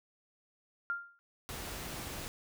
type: tone with exponential decay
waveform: sine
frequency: 1396 Hz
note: F6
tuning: 1 cent flat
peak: -29 dBFS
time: 0.9-1.19 s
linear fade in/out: 0 ms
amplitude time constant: 63 ms
type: noise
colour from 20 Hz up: pink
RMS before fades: -42 dBFS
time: 1.49-2.28 s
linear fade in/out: 0 ms
effects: none